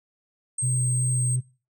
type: tone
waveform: sine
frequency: 8372 Hz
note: C9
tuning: in tune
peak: -25 dBFS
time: 0.58-1.36 s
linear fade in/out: 5 ms
type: tone with vibrato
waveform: sine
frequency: 126.5 Hz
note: B2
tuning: 42 cents sharp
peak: -21 dBFS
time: 0.62-1.41 s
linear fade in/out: 20 ms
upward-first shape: sine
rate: 2.8 Hz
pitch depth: 15 cents each way
effects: noise-tail reverb RT60 0.3 s tail -18 dB re dry + tanh soft clip ceiling -17 dBFS